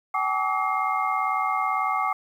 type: tone cluster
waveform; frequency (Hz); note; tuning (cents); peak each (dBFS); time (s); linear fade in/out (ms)
sine; 765 / 843 / 1151 / 1273 / 2127; G5 / G#5 / D6 / D#6 / C7; -42 / +26 / -35 / +39 / +28; -28 / -30 / -25 / -31 / -32; 0.14-2.13; 5
effects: 9-bit